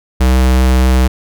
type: tone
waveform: square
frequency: 64 Hz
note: C2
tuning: 38 cents flat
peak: -8 dBFS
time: 0.2-1.08 s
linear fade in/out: 10 ms
effects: none